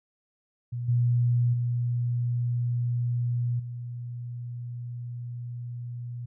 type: tone with level steps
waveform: sine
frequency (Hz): 120.8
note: B2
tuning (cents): -38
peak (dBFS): -29 / -20 / -24 / -33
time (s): 0.72-6.26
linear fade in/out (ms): 10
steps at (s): 0.88 / 1.53 / 3.59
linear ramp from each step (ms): 10
effects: none